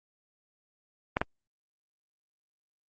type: clicks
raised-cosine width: 0.5 ms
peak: -11 dBFS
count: 2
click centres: 1.169 / 1.215 s
effects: Opus 24 kbps